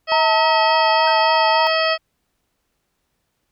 harmonic tone, 642 Hz, E5, 46 cents flat, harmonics 1 / 2 / 3 / 4 / 5 / 7 / 8, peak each -19 / -22 / -24 / -25 / -26 / -27 / -28 dBFS, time 0.07-1.98 s, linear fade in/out 50 ms
sine tone with vibrato, 908 Hz, A#5, 46 cents flat, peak -16 dBFS, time 0.12-1.67 s, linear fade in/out 0 ms, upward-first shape triangle, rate 3.5 Hz, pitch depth 59 cents each way
triangle tone with exponential decay, 1568 Hz, G6, in tune, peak -26 dBFS, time 1.07-1.27 s, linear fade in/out 5 ms, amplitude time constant 43 ms
effects pink hiss -71 dBFS RMS until 3.51 s

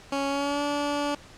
15% pulse tone with pitch glide, 277.2 to 289.5 Hz, C#4 to D4, 0 to -25 cents, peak -19 dBFS, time 0.12-1.15 s, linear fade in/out 5 ms, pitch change +75 cents, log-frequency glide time 0.28-0.62 s, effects pink hiss -49 dBFS RMS until 1.37 s + low-pass 7000 Hz 12 dB/octave

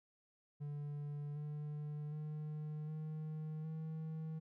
triangle tone with pitch steps, 146 / 149.07 / 152.2 / 155.4 / 158.66 Hz, D3 / D3 / D#3 / D#3 / D#3, -10 / +26 / -38 / -2 / +34 cents, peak -39 dBFS, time 0.6-4.4 s, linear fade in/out 20 ms, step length 760 ms, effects none

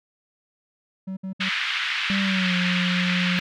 triangle tone bursts, 190 Hz, F#3, 46 cents sharp, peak -26 dBFS, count 3, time 1.07-1.494 s, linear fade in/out 10 ms, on 100 ms, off 62 ms
white band-pass noise, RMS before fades -26 dBFS, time 1.4-3.4 s, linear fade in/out 10 ms, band 1400 to 3200 Hz, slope 24 dB/octave
triangle tone with pitch glide, 196 to 179.73 Hz, G3 to F3, 0 to +50 cents, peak -20 dBFS, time 2.1-3.39 s, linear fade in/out 0 ms, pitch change -150 cents, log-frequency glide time 2.21-2.54 s
effects none

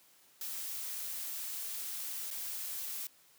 blue noise with dropouts, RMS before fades -40 dBFS, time 0.41-3.07 s, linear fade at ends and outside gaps 2 ms, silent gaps 2.305-2.31 s, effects white hiss -64 dBFS RMS until 3.38 s + high-pass 100 Hz 12 dB/octave

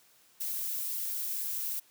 violet noise with amplitude modulation, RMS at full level -32 dBFS, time 0.4-1.8 s, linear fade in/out 10 ms, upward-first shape sine, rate 224 Hz, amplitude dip 55%, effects white hiss -63 dBFS RMS until 1.9 s + high-pass 100 Hz 12 dB/octave

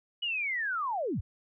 sine linear sweep, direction down, 2960 to 48.56 Hz, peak -29 dBFS, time 0.22-1.21 s, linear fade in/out 10 ms, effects none

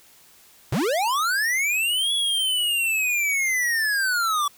square linear two-way sweep, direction up then down, 92.8 to 3398 to 1131 Hz, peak -21 dBFS, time 0.72-4.48 s, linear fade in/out 5 ms, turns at 2.13 s, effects white hiss -53 dBFS RMS until 4.57 s

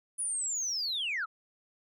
sine linear sweep, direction down, 9956 to 1213 Hz, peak -29 dBFS, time 0.18-1.26 s, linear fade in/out 20 ms, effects tanh soft clip ceiling -27 dBFS

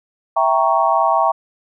sine chord, E diminished seventh, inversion none, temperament equal, 659.3 / 784 / 932.3 / 1108.7 Hz, E5 / G5 / Bb5 / Db6, 0 / 0 / 0 / 0 cents, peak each -18 dBFS, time 0.36-1.32 s, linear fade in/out 10 ms, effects none

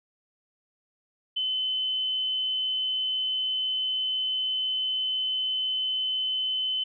sine tone, 3042 Hz, F#7, 47 cents sharp, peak -25 dBFS, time 1.36-6.84 s, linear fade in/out 10 ms, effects none

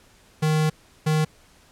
square tone pair in turn, 155.2 / 155.2 Hz, D#3 / D#3, -4 / -4 cents, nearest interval unison, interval 0 cents, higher neither, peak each -19 dBFS, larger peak neither, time 0.42-0.7 / 1.06-1.25 s, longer first, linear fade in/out 10 ms, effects pink hiss -55 dBFS RMS until 1.71 s + low-pass 11000 Hz 12 dB/octave

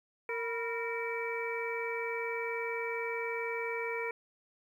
harmonic tone with a mistuned harmonic, 461.1 Hz, A#4, 19 cents flat, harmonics 1 / 2 / 3 / 4 / 5, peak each -36 / -41 / -45 / -43 / -38 dBFS, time 0.29-4.11 s, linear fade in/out 2 ms, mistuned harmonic 2, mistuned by +90 cents, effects 11-bit

